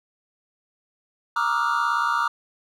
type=tone cluster; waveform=triangle; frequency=938 / 1158 / 1217 / 1355 / 1432 Hz; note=A#5 / D6 / D#6 / E6 / F6; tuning=+11 / -25 / -39 / +47 / +43 cents; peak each=-25 dBFS; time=1.36-2.28 s; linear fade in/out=5 ms; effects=none